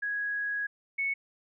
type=tone pair in turn; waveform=sine; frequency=1661.2 / 2210 Hz; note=G#6 / C#7; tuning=0 / -6 cents; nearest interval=perfect fourth; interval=494 cents; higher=second; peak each=-29 / -27 dBFS; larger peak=second; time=0.02-0.67 / 0.98-1.14 s; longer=first; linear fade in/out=10 ms; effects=none